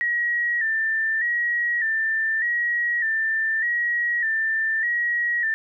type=tone with vibrato; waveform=sine; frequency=1842 Hz; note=A#6; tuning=21 cents flat; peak=-20 dBFS; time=0.01-5.54 s; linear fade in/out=0 ms; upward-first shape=square; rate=0.83 Hz; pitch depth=57 cents each way; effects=none